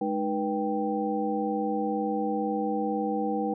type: tone cluster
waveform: sine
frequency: 209.9 / 307.9 / 485.7 / 783 Hz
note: G#3 / D#4 / B4 / G5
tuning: +19 / -18 / -29 / -2 cents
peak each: -31 dBFS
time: 0.01-3.54 s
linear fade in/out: 5 ms
effects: none